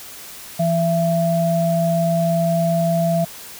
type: tone pair together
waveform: sine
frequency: 167.5 / 670 Hz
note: E3 / E5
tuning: +28 / +28 cents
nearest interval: 2 octaves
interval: 2400 cents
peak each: -18 dBFS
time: 0.59-3.25 s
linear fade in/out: 10 ms
effects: white hiss -37 dBFS RMS until 3.59 s